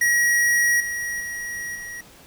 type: tone with level steps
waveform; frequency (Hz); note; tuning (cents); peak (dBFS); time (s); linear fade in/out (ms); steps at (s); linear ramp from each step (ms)
square; 1906; A#6; +38; -17 / -26 / -29 / -33; 0.01-2.01; 5; 0.8 / 1.2 / 1.75; 5
effects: pink hiss -48 dBFS RMS until 2.26 s